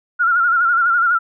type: tone with vibrato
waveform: sine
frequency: 1396.9 Hz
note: F6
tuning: in tune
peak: -12 dBFS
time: 0.19-1.19 s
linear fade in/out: 20 ms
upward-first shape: sine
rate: 12 Hz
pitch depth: 73 cents each way
effects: none